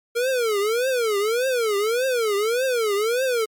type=tone with vibrato; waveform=square; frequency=460 Hz; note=A#4; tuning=23 cents flat; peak=-20 dBFS; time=0.15-3.46 s; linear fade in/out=20 ms; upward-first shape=triangle; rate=1.7 Hz; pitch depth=270 cents each way; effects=MP3 96 kbps